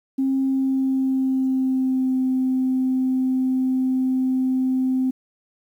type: tone with pitch glide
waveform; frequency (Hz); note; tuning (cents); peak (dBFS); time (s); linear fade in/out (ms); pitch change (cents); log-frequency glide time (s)
sine; 267.6 to 259.1; C4 to C4; +39 to -17; -17; 0.18-5.11; 10; -56; 0.39-2.17
effects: tanh soft clip ceiling -13 dBFS + 9-bit